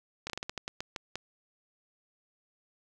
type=slowing click train; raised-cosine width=0.2 ms; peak=-18 dBFS; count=11; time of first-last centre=0.27-1.156 s; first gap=28 ms; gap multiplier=1.24; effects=none

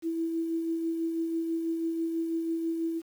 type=tone with tremolo; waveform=sine; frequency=329.5 Hz; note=E4; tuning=1 cent flat; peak=-26 dBFS; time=0.02-3.02 s; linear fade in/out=50 ms; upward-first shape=sine; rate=6.1 Hz; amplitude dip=35%; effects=9-bit

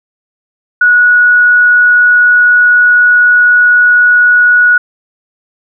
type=tone; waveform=sine; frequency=1462 Hz; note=F#6; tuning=21 cents flat; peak=-3 dBFS; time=0.81-4.78 s; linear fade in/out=5 ms; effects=none

